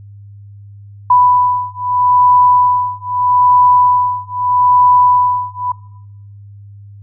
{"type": "beating tone pair", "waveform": "sine", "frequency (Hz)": [991, 991.79], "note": ["B5", "B5"], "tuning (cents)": [6, 7], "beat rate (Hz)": 0.79, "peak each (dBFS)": -11, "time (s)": [1.1, 5.72], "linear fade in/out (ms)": 5, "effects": ["noise-tail reverb RT60 0.9 s tail -21 dB re dry", "added 101 Hz sine -33 dBFS peak until 7.02 s"]}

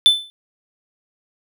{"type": "tone with exponential decay", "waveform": "triangle", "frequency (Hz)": 3520, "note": "A7", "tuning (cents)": 0, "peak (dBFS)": -3, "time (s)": [0.06, 0.3], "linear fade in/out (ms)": 0, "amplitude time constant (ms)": 51, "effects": []}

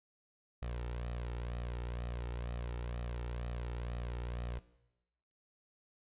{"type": "tone with flanger", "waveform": "sawtooth", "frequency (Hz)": 59.6, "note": "A#1", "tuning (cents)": 39, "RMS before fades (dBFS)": -40, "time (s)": [0.62, 4.59], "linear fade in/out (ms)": 5, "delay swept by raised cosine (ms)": [1.6, 2.24], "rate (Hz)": 2.1, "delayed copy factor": 0.5, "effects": ["noise-tail reverb RT60 0.9 s tail -17 dB re dry", "resampled to 8000 Hz"]}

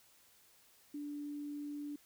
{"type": "tone", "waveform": "sine", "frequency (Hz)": 291.8, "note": "D4", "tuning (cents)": -11, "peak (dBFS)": -40, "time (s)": [0.94, 1.96], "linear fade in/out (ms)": 5, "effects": ["white hiss -66 dBFS RMS until 2.05 s"]}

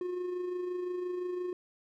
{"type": "tone with amplitude modulation", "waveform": "triangle", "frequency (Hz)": 359.6, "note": "F#4", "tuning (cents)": -49, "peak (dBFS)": -29, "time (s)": [0.01, 1.53], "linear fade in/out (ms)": 2, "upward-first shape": "sine", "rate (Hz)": 25.8, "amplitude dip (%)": 40, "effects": []}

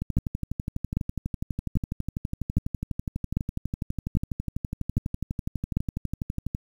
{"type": "two click trains", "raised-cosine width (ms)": 5, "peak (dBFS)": [-11, -16], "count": [8, 80], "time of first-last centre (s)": [[0.17, 5.77], [0.02, 6.549]], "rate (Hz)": [1.25, 12.1], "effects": ["8-bit"]}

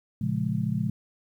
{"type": "chord", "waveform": "sine", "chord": "Bb minor seventh", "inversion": "none", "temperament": "just", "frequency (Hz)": [116.54, 139.85, 174.81, 209.8], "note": ["Bb2", "Db3", "F3", "Ab3"], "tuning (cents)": [0, 16, 2, 18], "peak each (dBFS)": -30, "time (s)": [0.21, 0.9], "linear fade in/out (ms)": 5, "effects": ["10-bit"]}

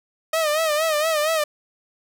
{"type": "tone with vibrato", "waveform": "sawtooth", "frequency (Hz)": 622.3, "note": "D#5", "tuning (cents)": 0, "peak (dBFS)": -15, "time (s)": [0.33, 1.44], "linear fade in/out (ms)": 5, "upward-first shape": "sine", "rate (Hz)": 4.3, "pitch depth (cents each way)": 87, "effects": []}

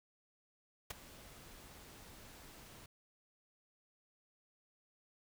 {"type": "noise with ADSR envelope", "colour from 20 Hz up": "pink", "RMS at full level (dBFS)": -39, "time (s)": [0.9, 2.86], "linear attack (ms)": 6, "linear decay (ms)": 15, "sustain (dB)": -17, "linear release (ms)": 4, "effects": []}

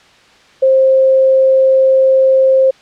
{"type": "tone", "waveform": "sine", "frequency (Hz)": 529, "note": "C5", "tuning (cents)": 19, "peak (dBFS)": -6, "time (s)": [0.62, 2.71], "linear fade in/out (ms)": 10, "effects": ["white hiss -45 dBFS RMS until 2.81 s", "low-pass 4000 Hz 12 dB/octave"]}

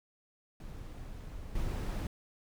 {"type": "noise with level steps", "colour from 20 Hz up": "brown", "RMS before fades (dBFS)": [-44, -34], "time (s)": [0.6, 2.07], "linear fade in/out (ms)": 2, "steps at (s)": 1.55, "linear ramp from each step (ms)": 5, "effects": []}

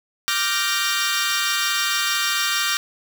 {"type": "chord", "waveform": "15% pulse", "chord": "G minor seventh", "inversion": "second", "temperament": "equal with one note detuned", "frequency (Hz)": [1174.7, 1396.9, 1558.1, 1864.7], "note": ["D6", "F6", "G6", "Bb6"], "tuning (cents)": [0, 0, -11, 0], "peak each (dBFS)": -19, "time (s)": [0.28, 2.77], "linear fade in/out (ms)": 0, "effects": []}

